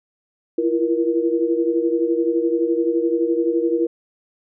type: tone cluster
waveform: sine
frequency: 331.4 / 343.1 / 473.6 Hz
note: E4 / F4 / A#4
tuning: +9 / -31 / +27 cents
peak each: -21 dBFS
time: 0.58-3.87 s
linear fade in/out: 5 ms
effects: none